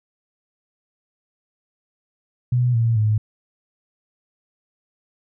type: tone with pitch steps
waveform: sine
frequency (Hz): 123.47 / 115.2 / 107.49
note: B2 / A#2 / A2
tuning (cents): 0 / -20 / -40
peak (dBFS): -15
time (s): 2.52-3.18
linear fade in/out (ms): 5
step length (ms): 220
effects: none